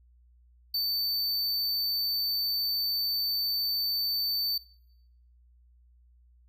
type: tone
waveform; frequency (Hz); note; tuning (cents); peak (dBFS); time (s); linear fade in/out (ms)
square; 4553; C#8; +45; -27; 0.74-4.58; 5
effects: noise-tail reverb RT60 0.8 s tail -21 dB re dry + added 60 Hz sine -57 dBFS peak until 6.48 s